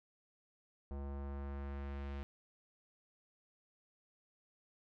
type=tone with low-pass filter sweep; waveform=square; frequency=69.8 Hz; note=C#2; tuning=13 cents sharp; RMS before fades=-43 dBFS; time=0.91-2.23 s; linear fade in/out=0 ms; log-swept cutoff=810 to 3000 Hz; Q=1; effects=none